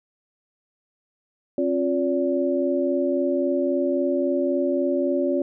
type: tone cluster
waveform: sine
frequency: 268.5 / 352.2 / 574 Hz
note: C4 / F4 / D5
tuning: +45 / +15 / -40 cents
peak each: -24 dBFS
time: 1.58-5.42 s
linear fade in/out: 2 ms
effects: none